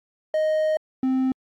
triangle tone pair in turn, 622.3 / 260.9 Hz, D#5 / C4, 0 / -5 cents, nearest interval octave + minor third, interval 1505 cents, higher first, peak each -17 dBFS, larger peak neither, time 0.34-0.77 / 1.03-1.32 s, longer first, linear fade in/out 2 ms, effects AAC 64 kbps

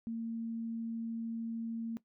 sine tone, 228.3 Hz, A#3, 36 cents flat, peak -35 dBFS, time 0.07-1.97 s, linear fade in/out 0 ms, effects noise-tail reverb RT60 0.1 s tail -17 dB re dry

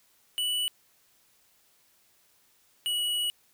square tone pair in turn, 2960 / 2928 Hz, F#7 / F#7, 0 / -19 cents, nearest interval unison, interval 19 cents, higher first, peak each -27 dBFS, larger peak neither, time 0.38-0.68 / 2.86-3.3 s, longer second, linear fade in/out 0 ms, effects white hiss -65 dBFS RMS until 3.53 s

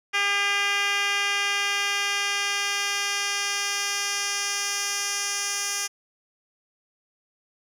10% pulse tone with band-pass filter sweep, 403 Hz, G4, 48 cents sharp, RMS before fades -26 dBFS, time 0.13-5.88 s, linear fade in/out 20 ms, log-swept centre 2700 to 6500 Hz, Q 1.3, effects none

